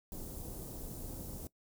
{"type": "band-stop noise", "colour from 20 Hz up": "pink", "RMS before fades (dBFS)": -44, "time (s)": [0.12, 1.47], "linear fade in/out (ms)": 0, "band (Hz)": [480, 9500], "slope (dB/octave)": 12, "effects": ["noise-tail reverb RT60 0.1 s tail -21 dB re dry"]}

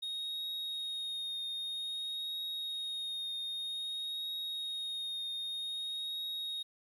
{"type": "tone with vibrato", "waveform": "triangle", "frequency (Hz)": 3729, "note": "A#7", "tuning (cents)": 0, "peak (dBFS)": -35, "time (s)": [0.02, 6.63], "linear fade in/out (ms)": 10, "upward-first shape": "triangle", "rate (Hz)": 0.52, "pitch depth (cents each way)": 20, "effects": ["11-bit"]}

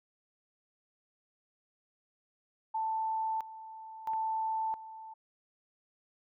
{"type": "tone with tremolo", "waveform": "sine", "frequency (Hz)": 884, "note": "A5", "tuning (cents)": 8, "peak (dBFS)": -30, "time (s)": [2.74, 5.14], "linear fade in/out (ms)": 10, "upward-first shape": "square", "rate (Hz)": 0.75, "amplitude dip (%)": 80}
{"type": "click", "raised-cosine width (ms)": 0.5, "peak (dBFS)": -36, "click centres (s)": 4.135}
{"effects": []}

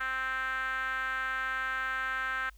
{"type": "tone with band-pass filter", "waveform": "5% pulse", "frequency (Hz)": 261.6, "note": "C4", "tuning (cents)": 0, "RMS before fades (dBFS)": -33, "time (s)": [0, 2.5], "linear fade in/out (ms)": 10, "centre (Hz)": 1500, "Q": 5.2, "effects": ["added 50 Hz sine -52 dBFS peak until 2.57 s", "white hiss -67 dBFS RMS until 2.57 s"]}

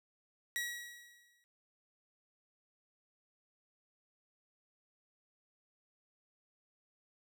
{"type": "tone with exponential decay", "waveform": "sawtooth", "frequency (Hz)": 1917, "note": "A#6", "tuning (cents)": 48, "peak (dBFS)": -31, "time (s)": [0.56, 1.44], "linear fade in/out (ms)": 0, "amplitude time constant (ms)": 190, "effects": []}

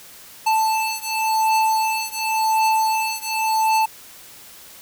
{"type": "beating tone pair", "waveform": "square", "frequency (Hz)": [880, 880.91], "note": ["A5", "A5"], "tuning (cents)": [0, 2], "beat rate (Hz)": 0.91, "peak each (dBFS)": [-21, -22], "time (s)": [0.46, 3.86], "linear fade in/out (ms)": 10, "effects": ["white hiss -43 dBFS RMS until 4.81 s"]}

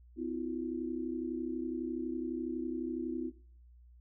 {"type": "tone cluster", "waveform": "sine", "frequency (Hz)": [254.5, 324.3, 356.3], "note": ["C4", "E4", "F4"], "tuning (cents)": [-48, -28, 35], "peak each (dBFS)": [-38, -37, -40], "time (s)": [0.16, 3.32], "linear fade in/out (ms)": 50, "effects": ["noise-tail reverb RT60 0.5 s tail -18 dB re dry", "added 60 Hz sine -55 dBFS peak until 4 s"]}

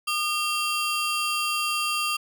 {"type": "ring-modulated tone", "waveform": "30% pulse", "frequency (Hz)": 1975.5, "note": "B6", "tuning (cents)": 0, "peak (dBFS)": -18, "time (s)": [0.07, 2.17], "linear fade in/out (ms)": 10, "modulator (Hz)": 759, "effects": []}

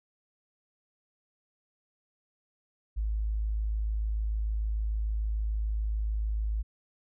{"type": "tone", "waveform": "sine", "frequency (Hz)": 53.4, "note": "G#1", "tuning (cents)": 49, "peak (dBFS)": -27, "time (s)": [2.96, 6.63], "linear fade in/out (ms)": 20, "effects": []}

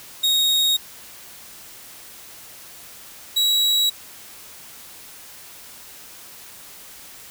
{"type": "tone pair in turn", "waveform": "40% pulse", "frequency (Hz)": [3755, 3885], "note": ["A#7", "B7"], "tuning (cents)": [12, -29], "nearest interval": "minor second", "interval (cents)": 59, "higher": "second", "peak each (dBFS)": -15, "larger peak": "neither", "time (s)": [[0.23, 0.77], [3.36, 3.9]], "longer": "neither", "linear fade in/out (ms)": 10, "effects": ["white hiss -42 dBFS RMS until 7.3 s"]}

